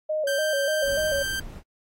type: tone with vibrato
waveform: sine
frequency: 587.3 Hz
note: D5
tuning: in tune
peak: -23 dBFS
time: 0.09-1.23 s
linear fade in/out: 10 ms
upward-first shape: square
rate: 3.4 Hz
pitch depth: 88 cents each way
type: tone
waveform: sawtooth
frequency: 1568 Hz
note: G6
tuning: in tune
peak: -23 dBFS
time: 0.27-1.4 s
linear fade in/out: 5 ms
type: noise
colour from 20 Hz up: brown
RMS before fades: -39 dBFS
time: 0.83-1.63 s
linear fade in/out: 50 ms
effects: AAC 48 kbps